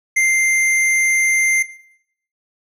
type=tone; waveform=square; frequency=2093 Hz; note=C7; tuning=in tune; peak=-13 dBFS; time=0.16-1.63 s; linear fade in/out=10 ms; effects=noise-tail reverb RT60 0.7 s tail -17 dB re dry + low-pass 12000 Hz 12 dB/octave